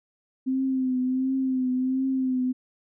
sine tone with vibrato, 259.5 Hz, C4, 14 cents flat, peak -22 dBFS, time 0.46-2.53 s, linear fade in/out 20 ms, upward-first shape triangle, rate 1.4 Hz, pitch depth 47 cents each way, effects none

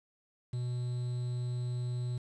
triangle tone with quantisation, 122.9 Hz, B2, 8 cents flat, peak -30 dBFS, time 0.53-2.18 s, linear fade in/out 5 ms, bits 9, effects resampled to 24000 Hz

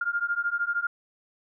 sine beating tone pair, 1400 / 1413 Hz, F6 / F6, +4 / +20 cents, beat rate 13 Hz, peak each -28 / -28 dBFS, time 0.01-0.87 s, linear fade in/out 5 ms, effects none

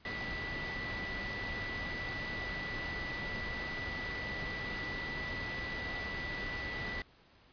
sine tone in noise, 1970 Hz, B6, 5 cents flat, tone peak -39 dBFS, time 0.05-7.02 s, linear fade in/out 2 ms, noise pink, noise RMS -41 dBFS, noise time 0.05-7.02 s, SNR -1 dB, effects pink hiss -63 dBFS RMS until 7.52 s + resampled to 11025 Hz

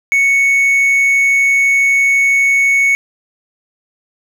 triangle tone, 2217 Hz, C#7, in tune, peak -7 dBFS, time 0.12-2.95 s, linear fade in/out 0 ms, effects none

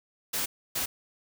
white noise bursts at uneven times, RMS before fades -30 dBFS, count 2, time 0.33-0.46 / 0.75-0.86 s, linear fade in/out 10 ms, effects none

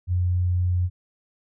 sine tone, 89.6 Hz, F2, 45 cents sharp, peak -19 dBFS, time 0.07-0.9 s, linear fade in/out 50 ms, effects none

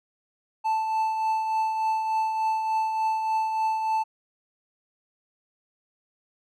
triangle tone with tremolo, 880 Hz, A5, in tune, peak -19 dBFS, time 0.64-4.04 s, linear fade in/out 20 ms, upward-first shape triangle, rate 3.4 Hz, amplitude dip 45%, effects none

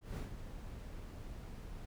brown noise with ADSR envelope, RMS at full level -39 dBFS, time 0.01-1.86 s, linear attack 160 ms, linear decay 120 ms, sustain -8 dB, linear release 14 ms, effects none

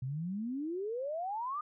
sine exponential sweep, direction up, 123.47 to 1244.5 Hz, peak -34 dBFS, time 0.02-1.61 s, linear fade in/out 5 ms, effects none

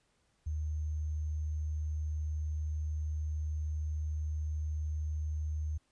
sine tone with sample-and-hold, 76.6 Hz, D#2, 27 cents flat, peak -32 dBFS, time 0.46-5.78 s, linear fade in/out 10 ms, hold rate 6300 Hz, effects pink hiss -74 dBFS RMS until 5.91 s + resampled to 22050 Hz

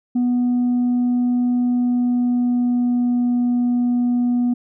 sine tone with pitch glide, 245.5 to 243.7 Hz, B3 to B3, -10 to -23 cents, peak -13 dBFS, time 0.15-4.54 s, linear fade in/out 10 ms, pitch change -13 cents, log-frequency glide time 1.62-3.32 s, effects tanh soft clip ceiling -14 dBFS

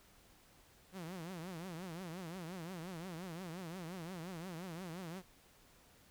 sawtooth tone with vibrato, 174.61 Hz, F3, in tune, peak -40 dBFS, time 0.92-5.23 s, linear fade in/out 50 ms, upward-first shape triangle, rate 5.7 Hz, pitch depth 200 cents each way, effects pink hiss -65 dBFS RMS until 6.1 s

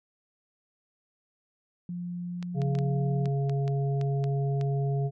sine tone with pitch glide, 175.9 to 178.46 Hz, F3 to F3, +13 to +38 cents, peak -32 dBFS, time 1.89-3.28 s, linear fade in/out 2 ms, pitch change +25 cents, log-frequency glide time 2.21-3 s
clicks, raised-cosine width 0.2 ms, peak -25 dBFS, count 10, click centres 2.427 / 2.618 / 2.752 / 2.788 / 3.257 / 3.496 / 3.679 / 4.013 / 4.241 / 4.612 s
harmonic tone, 138.59 Hz, C#3, in tune, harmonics 1 / 3 / 5, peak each -25 / -35 / -39 dBFS, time 2.54-5.11 s, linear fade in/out 50 ms
effects none

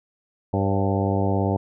harmonic tone with a mistuned harmonic, 98 Hz, G2, in tune, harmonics 1 / 2 / 3 / 4 / 5 / 6 / 7 / 8 / 9, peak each -23 / -26 / -28 / -29 / -30 / -31 / -31 / -32 / -33 dBFS, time 0.53-1.57 s, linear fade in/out 5 ms, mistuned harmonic 6, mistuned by -52 cents, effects none

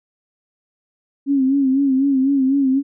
sine tone with vibrato, 270.9 Hz, C#4, 40 cents flat, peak -13 dBFS, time 1.26-2.83 s, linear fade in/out 50 ms, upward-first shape sine, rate 4 Hz, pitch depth 69 cents each way, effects none

